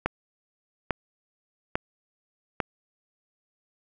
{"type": "click train", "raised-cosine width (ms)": 0.5, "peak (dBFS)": -9, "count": 4, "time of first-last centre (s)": [0.06, 2.602], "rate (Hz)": 1.18, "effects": []}